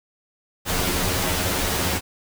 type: noise with comb filter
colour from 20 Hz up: pink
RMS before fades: -23 dBFS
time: 0.65-2.01 s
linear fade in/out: 50 ms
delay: 11 ms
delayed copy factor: +0.9
effects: none